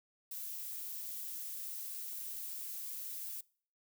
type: noise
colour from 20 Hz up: violet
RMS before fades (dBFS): -43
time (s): 0.31-3.41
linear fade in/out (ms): 5
effects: noise-tail reverb RT60 0.5 s tail -24 dB re dry